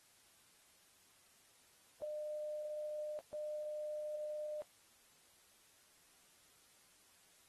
sine tone bursts at uneven times, 604 Hz, D5, 48 cents sharp, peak -40 dBFS, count 2, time 2.02-3.19 / 3.33-4.62 s, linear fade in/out 0 ms, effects white hiss -68 dBFS RMS until 7.48 s + AAC 32 kbps

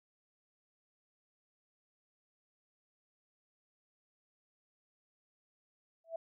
sine tone with exponential growth, 659.3 Hz, E5, in tune, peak -33 dBFS, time 6.04-6.16 s, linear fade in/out 5 ms, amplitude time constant 26 ms, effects none

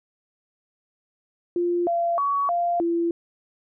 sine tone with pitch steps, 348.9 / 684 / 1126 / 694 / 338.8 Hz, F4 / F5 / C#6 / F5 / E4, -2 / -36 / +27 / -11 / +48 cents, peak -20 dBFS, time 1.56-3.11 s, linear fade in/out 2 ms, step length 310 ms, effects none

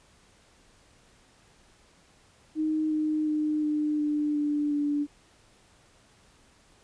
sine tone with pitch steps, 311.1 / 307.7 / 304.3 / 301 / 297.7 / 294.5 / 291.3 Hz, D#4 / D#4 / D#4 / D4 / D4 / D4 / D4, 0 / -19 / -38 / +43 / +24 / +5 / -14 cents, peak -24 dBFS, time 2.55-5.07 s, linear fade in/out 50 ms, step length 360 ms, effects pink hiss -60 dBFS RMS until 6.83 s + resampled to 22050 Hz

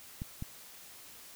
clicks, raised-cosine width 5 ms, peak -25 dBFS, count 2, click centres 0.219 / 0.424 s, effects white hiss -52 dBFS RMS until 1.35 s

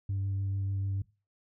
sine tone with vibrato, 97.8 Hz, G2, 4 cents flat, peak -27 dBFS, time 0.09-1.02 s, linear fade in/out 5 ms, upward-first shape sine, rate 6.8 Hz, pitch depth 10 cents each way, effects noise-tail reverb RT60 0.3 s tail -20 dB re dry + tanh soft clip ceiling -27 dBFS

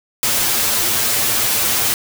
white noise with comb filter, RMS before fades -17 dBFS, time 0.23-1.94 s, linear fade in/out 0 ms, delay 8.8 ms, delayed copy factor +0.75, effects none

